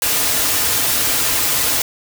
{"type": "noise with comb filter", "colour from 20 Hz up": "white", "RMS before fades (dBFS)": -17, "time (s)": [0.02, 1.82], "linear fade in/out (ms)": 2, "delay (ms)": 5.3, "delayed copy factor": -0.5, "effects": []}